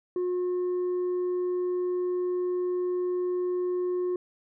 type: tone with tanh clipping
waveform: triangle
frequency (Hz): 360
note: F#4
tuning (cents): -47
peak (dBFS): -26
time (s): 0.16-4.16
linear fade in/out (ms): 2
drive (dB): 7
effects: none